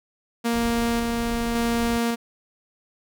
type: tone with tremolo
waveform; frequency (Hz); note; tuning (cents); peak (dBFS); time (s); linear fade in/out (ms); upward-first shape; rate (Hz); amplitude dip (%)
sawtooth; 233.7; A#3; +5; -17; 0.44-2.16; 20; square; 0.9; 25
type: noise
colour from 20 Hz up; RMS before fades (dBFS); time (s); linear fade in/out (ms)
brown; -34; 0.53-1.98; 0
effects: none